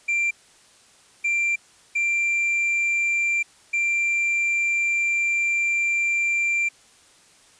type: tone bursts at uneven times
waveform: triangle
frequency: 2365 Hz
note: D7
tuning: 12 cents sharp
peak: -18 dBFS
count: 4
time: 0.08-0.31 / 1.24-1.56 / 1.95-3.43 / 3.73-6.69 s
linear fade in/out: 10 ms
effects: white hiss -54 dBFS RMS until 7.59 s + resampled to 22050 Hz